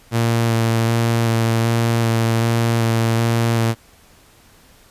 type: tone with vibrato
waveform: sawtooth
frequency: 115 Hz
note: A#2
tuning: 23 cents flat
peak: -11 dBFS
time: 0.11-3.75 s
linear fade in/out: 50 ms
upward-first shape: square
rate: 1.3 Hz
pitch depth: 13 cents each way
effects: pink hiss -50 dBFS RMS until 4.9 s + resampled to 32000 Hz